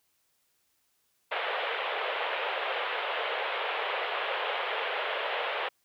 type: band-pass noise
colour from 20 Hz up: pink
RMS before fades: -32 dBFS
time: 1.31-5.69 s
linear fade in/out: 10 ms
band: 450 to 3400 Hz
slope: 48 dB/octave
effects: white hiss -73 dBFS RMS until 5.84 s